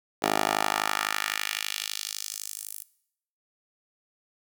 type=tone with high-pass filter sweep; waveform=10% pulse; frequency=51.91 Hz; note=G#1; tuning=in tune; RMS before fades=-30 dBFS; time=0.22-2.83 s; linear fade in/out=10 ms; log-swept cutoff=480 to 11000 Hz; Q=1.3; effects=noise-tail reverb RT60 0.7 s tail -19 dB re dry